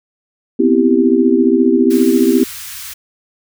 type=chord; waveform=sine; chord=C major seventh; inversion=third; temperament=equal; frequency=246.9 / 261.6 / 329.6 / 392 Hz; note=B3 / C4 / E4 / G4; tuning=0 / 0 / 0 / 0 cents; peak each=-14 dBFS; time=0.59-2.44 s; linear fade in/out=10 ms
type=band-stop noise; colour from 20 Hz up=white; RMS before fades=-29 dBFS; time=1.9-2.94 s; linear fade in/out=10 ms; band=110 to 1200 Hz; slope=24 dB/octave
effects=none